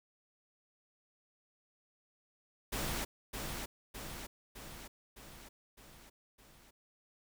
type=noise with echo; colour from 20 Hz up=pink; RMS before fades=-37 dBFS; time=2.72-3.05 s; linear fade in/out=10 ms; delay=610 ms; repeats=6; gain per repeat=-4 dB; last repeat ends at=6.71 s; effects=none